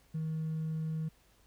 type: tone with hard clipping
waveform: triangle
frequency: 158.4 Hz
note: D#3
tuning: 31 cents sharp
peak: -32 dBFS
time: 0.14-1.09 s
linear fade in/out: 10 ms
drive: 2 dB
effects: added 50 Hz sine -67 dBFS peak until 1.46 s + pink hiss -67 dBFS RMS until 1.46 s